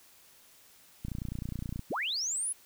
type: click train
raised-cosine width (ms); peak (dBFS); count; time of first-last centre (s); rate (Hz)
5; -24; 23; 1.05-1.793; 29.6
type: linear sweep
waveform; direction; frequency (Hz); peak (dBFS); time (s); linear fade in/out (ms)
sine; up; 76.1 to 10730; -30; 1.9-2.53; 10
effects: white hiss -59 dBFS RMS until 2.65 s